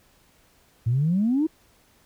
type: exponential sweep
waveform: sine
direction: up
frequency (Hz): 110 to 329.6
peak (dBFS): -18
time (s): 0.86-1.47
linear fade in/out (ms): 10
effects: tanh soft clip ceiling -14 dBFS + pink hiss -60 dBFS RMS until 2.05 s